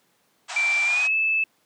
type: band-pass noise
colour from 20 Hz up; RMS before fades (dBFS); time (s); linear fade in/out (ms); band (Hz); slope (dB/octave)
pink; -34; 0.48-1.08; 20; 650 to 8400; 96
type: tone with pitch glide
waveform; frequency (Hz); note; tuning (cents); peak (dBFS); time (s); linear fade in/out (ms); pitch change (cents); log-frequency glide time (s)
sine; 2349 to 2621; D7 to E7; 0 to -11; -19; 0.56-1.44; 5; +189; 0.84-1.14
effects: pink hiss -65 dBFS RMS until 1.65 s + high-pass 200 Hz 12 dB/octave